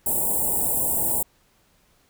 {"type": "band-stop noise", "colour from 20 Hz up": "white", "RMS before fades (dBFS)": -23, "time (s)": [0.06, 1.23], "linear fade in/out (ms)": 5, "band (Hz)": [950, 7600], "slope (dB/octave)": 96, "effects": ["pink hiss -62 dBFS RMS until 2.09 s"]}